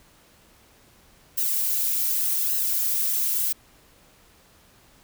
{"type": "noise with flanger", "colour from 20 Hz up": "violet", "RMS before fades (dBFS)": -24, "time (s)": [1.37, 3.53], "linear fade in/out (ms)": 10, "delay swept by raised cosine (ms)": [0.85, 4.75], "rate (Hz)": 0.85, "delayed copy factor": -0.8, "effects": ["pink hiss -56 dBFS RMS until 5.03 s"]}